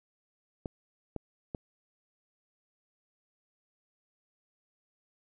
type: clicks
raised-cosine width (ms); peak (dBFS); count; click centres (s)
2; -22; 3; 0.658 / 1.163 / 1.548
effects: none